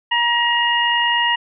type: harmonic tone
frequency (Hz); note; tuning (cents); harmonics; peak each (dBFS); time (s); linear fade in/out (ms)
949; A#5; +31; 1 / 2 / 3; -19 / -19 / -19; 0.11-1.36; 10
effects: none